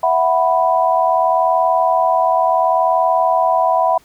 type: chord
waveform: sine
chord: E suspended second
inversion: none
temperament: equal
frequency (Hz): 659.3 / 740 / 987.8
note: E5 / F#5 / B5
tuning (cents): 0 / 0 / 0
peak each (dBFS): -16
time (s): 0.03-3.98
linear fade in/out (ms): 5
effects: pink hiss -51 dBFS RMS until 4.04 s